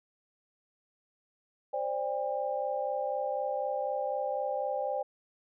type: chord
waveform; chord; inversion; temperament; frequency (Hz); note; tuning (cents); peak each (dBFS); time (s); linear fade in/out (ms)
sine; C suspended second; none; equal with one note detuned; 523.3 / 587.3 / 802.3; C5 / D5 / G5; 0 / 0 / +40; -34; 1.73-5.03; 10
effects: none